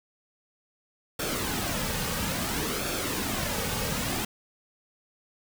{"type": "noise with flanger", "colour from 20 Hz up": "pink", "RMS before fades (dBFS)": -30, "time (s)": [1.19, 4.25], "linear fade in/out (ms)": 5, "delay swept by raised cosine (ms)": [1, 3], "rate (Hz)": 0.59, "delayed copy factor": -0.55, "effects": []}